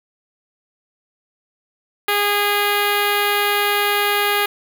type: tone with notch filter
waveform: 5% pulse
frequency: 410 Hz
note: G#4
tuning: 22 cents flat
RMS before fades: -18 dBFS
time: 2.08-4.46 s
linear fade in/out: 5 ms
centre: 5600 Hz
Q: 0.7
effects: 7-bit